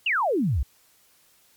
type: exponential sweep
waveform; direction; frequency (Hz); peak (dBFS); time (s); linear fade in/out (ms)
sine; down; 2977 to 55.6; -20; 0.06-0.63; 5
effects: white hiss -60 dBFS RMS until 1.56 s + MP3 96 kbps